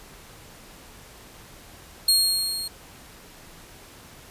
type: tone with level ramp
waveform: sawtooth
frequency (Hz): 4261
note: C8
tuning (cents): +31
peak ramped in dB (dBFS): -12 to -27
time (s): 2.08-2.68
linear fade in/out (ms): 5
effects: pink hiss -47 dBFS RMS until 4.3 s + resampled to 32000 Hz